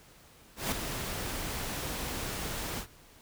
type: noise with ADSR envelope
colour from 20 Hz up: pink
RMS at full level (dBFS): -29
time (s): 0.56-2.87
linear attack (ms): 160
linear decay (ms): 4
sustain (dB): -7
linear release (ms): 88
effects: pink hiss -57 dBFS RMS until 3.21 s